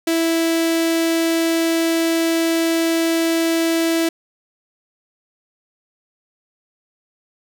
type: tone with notch filter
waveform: sawtooth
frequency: 329.6 Hz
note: E4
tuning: in tune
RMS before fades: -18 dBFS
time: 0.07-4.09 s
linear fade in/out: 5 ms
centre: 1100 Hz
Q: 1.5
effects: none